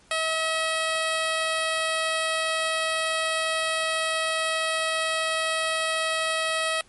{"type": "tone", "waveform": "10% pulse", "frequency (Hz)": 642, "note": "E5", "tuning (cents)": -46, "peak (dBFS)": -15, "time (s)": [0.11, 6.81], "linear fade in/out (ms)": 2, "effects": ["pink hiss -57 dBFS RMS until 6.88 s", "MP3 48 kbps"]}